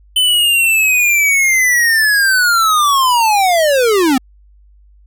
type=linear sweep; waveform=square; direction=down; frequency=3045 to 246.9 Hz; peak=-10 dBFS; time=0.16-4.18 s; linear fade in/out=5 ms; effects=added 50 Hz sine -43 dBFS peak until 5.06 s